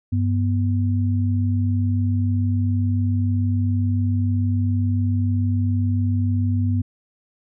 sine tone pair together, 98 / 245 Hz, G2 / B3, 0 / -14 cents, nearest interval octave + major third, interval 1586 cents, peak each -18 / -24 dBFS, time 0.12-6.82 s, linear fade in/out 10 ms, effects none

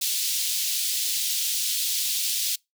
pink high-pass noise, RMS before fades -26 dBFS, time 0.01-2.56 s, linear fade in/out 10 ms, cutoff 3300 Hz, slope 24 dB/octave, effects noise-tail reverb RT60 0.2 s tail -26 dB re dry

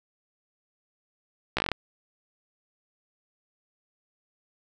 slowing click train, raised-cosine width 0.3 ms, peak -9 dBFS, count 8, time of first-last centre 1.57-1.717 s, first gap 15 ms, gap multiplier 1.11, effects 8-bit

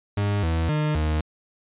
40% pulse tone with pitch steps, 102 / 81.7 / 151.9 / 77.1 Hz, G#2 / E2 / D#3 / D#2, -31 / -15 / -41 / -15 cents, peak -20 dBFS, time 0.17-1.21 s, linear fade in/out 5 ms, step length 260 ms, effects resampled to 8000 Hz

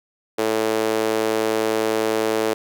sawtooth tone with high-pass filter, 110 Hz, A2, in tune, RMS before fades -21 dBFS, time 0.38-2.54 s, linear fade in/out 10 ms, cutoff 420 Hz, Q 2.7, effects none

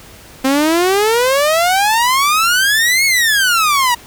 sawtooth exponential two-way sweep, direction up then down, 260 to 2217 to 940 Hz, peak -7 dBFS, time 0.44-3.95 s, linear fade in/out 10 ms, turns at 3.05 s, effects pink hiss -39 dBFS RMS until 4.06 s

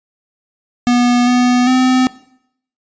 square tone with pitch steps, 243.7 / 247.2 / 256.2 Hz, B3 / B3 / C4, -23 / +2 / -36 cents, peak -10 dBFS, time 0.87-2.07 s, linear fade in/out 0 ms, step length 400 ms, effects noise-tail reverb RT60 0.7 s tail -19 dB re dry + resampled to 16000 Hz

